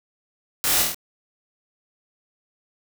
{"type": "noise with echo", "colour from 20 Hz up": "white", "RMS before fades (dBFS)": -23, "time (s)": [0.64, 0.82], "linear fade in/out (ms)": 0, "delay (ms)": 25, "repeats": 5, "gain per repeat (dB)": -2, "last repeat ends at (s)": 0.945, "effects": []}